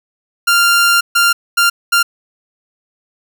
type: tone bursts at uneven times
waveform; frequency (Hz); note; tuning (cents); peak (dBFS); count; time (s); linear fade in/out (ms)
sawtooth; 1392; F6; -6; -5; 4; 0.47-1.01 / 1.15-1.33 / 1.57-1.7 / 1.92-2.03; 10
effects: none